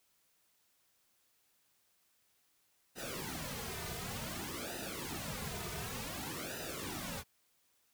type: noise with flanger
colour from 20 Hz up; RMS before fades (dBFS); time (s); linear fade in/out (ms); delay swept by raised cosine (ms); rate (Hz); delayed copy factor
pink; -42; 2.95-7.24; 50; 0.9 to 3.7; 0.55; -1
effects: white hiss -74 dBFS RMS until 7.93 s